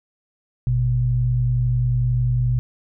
sine tone pair together, 51.89 / 123 Hz, G#1 / B2, -1 / -7 cents, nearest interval octave + minor third, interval 1494 cents, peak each -24 / -17 dBFS, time 0.67-2.59 s, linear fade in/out 0 ms, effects none

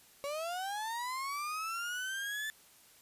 35% pulse linear sweep, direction up, 554.4 to 1760 Hz, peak -34 dBFS, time 0.24-2.5 s, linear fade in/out 0 ms, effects white hiss -61 dBFS RMS until 3.01 s + resampled to 32000 Hz

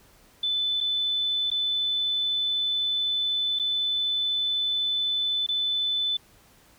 sine tone with dropouts, 3508 Hz, A7, 6 cents flat, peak -23 dBFS, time 0.43-6.17 s, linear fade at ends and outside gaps 5 ms, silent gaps 0.805-0.809 / 1.503-1.514 / 3.59-3.596 / 5.465-5.487 s, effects pink hiss -57 dBFS RMS until 6.78 s

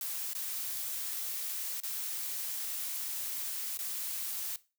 blue noise with dropouts, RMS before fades -37 dBFS, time 0.01-4.56 s, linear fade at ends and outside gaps 1 ms, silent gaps 0.333-0.35 / 1.802-1.834 / 3.773-3.789 s, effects noise-tail reverb RT60 0.3 s tail -18 dB re dry

